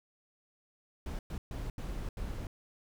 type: noise bursts at uneven times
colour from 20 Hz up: brown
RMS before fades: -38 dBFS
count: 5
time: 1.06-1.19 / 1.3-1.38 / 1.51-1.7 / 1.78-2.09 / 2.17-2.47 s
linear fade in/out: 2 ms
effects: none